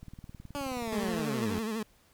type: click train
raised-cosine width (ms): 5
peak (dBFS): -33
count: 23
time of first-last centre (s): 0.03-1.194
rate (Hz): 18.9
type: linear sweep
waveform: 15% pulse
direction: down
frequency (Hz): 289.8 to 83.3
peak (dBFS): -27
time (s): 0.55-1.59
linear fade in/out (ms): 0
type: tone with vibrato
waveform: 30% pulse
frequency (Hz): 220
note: A3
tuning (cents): 0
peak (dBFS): -29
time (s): 0.92-1.83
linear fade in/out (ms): 5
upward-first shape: sine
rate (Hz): 12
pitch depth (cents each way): 75
effects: pink hiss -64 dBFS RMS until 2.13 s